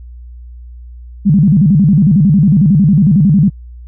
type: tone with vibrato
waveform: sine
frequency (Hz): 173.2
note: F3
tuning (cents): -14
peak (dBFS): -5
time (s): 1.25-3.5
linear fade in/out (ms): 20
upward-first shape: square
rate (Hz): 11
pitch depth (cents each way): 260
effects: added 60 Hz sine -29 dBFS peak until 3.87 s